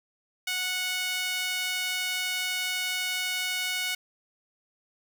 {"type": "tone with high-pass filter", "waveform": "sawtooth", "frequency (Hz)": 736, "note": "F#5", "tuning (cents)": -9, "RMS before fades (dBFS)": -30, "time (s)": [0.47, 3.95], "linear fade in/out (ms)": 5, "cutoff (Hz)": 2300, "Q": 1.6, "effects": []}